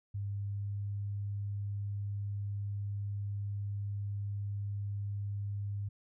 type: tone with pitch glide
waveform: sine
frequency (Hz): 100.6 to 101.24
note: G2 to G#2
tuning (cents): +45 to -44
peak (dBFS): -34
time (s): 0.14-5.89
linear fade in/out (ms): 10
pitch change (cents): +11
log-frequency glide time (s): 0.36-0.83
effects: none